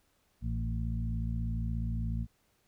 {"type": "harmonic tone with a mistuned harmonic", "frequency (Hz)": 56.7, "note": "A#1", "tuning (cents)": -47, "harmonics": [1, 2, 3, 4], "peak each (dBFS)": [-33, -35, -41, -40], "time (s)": [0.41, 2.27], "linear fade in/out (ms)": 50, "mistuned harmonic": 3, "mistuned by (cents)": -23, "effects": ["pink hiss -72 dBFS RMS until 2.67 s"]}